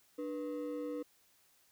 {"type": "ring-modulated tone", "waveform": "triangle", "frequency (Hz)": 392, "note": "G4", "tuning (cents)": 0, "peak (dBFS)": -32, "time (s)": [0.18, 1.03], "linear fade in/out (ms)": 10, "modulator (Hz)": 95.5, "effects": ["white hiss -69 dBFS RMS until 1.71 s"]}